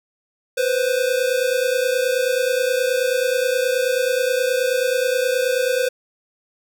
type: tone pair together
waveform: square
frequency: 493.9 / 523.3 Hz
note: B4 / C5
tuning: 0 / 0 cents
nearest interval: minor second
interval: 100 cents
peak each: -21 dBFS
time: 0.57-5.89 s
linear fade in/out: 10 ms
effects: none